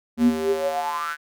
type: tone with high-pass filter sweep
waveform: square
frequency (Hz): 78.8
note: D#2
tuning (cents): +23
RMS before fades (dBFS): -23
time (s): 0.17-1.17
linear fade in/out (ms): 50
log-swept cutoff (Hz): 200 to 1600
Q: 9.8
effects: none